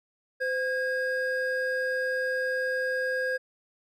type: tone pair together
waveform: triangle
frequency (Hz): 514 / 1631.8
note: C5 / G#6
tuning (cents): -31 / -31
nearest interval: octave + minor sixth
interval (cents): 2000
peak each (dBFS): -27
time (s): 0.4-3.38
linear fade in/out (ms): 20
effects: none